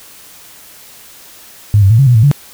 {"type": "tone with pitch steps", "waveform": "sine", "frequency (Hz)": [103.7, 97, 112.7, 137.5, 122.5, 110.2, 142.8], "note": ["G#2", "G2", "A2", "C#3", "B2", "A2", "D3"], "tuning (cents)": [-2, -18, 42, -14, -14, 3, -48], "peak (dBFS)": -4, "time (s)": [1.74, 2.314], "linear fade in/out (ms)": 0, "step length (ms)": 82, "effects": ["white hiss -38 dBFS RMS until 2.53 s"]}